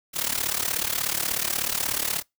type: noise with amplitude modulation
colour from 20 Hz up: white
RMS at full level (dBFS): -23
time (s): 0.13-2.23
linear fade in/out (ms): 50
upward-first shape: sine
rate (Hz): 36.5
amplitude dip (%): 85
effects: noise-tail reverb RT60 0.2 s tail -26 dB re dry